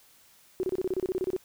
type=tone bursts; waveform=sine; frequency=372.4 Hz; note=F#4; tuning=11 cents sharp; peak=-25 dBFS; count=13; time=0.6-1.364 s; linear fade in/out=0 ms; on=32 ms; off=29 ms; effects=white hiss -59 dBFS RMS until 1.44 s